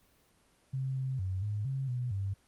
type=tone with pitch steps; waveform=sine; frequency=132.6 / 131.6 / 93.8 / 104.4 / 134.4 / 123.8 / 98 Hz; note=C3 / C3 / F#2 / G#2 / C3 / B2 / G2; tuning=+23 / +10 / +24 / +10 / +47 / +5 / 0 cents; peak=-31 dBFS; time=0.73-2.34 s; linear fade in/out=10 ms; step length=230 ms; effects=pink hiss -67 dBFS RMS until 2.47 s + Opus 24 kbps